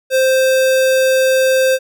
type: tone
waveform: square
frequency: 523.3 Hz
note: C5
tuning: in tune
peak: -11 dBFS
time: 0.1-1.79 s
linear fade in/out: 50 ms
effects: none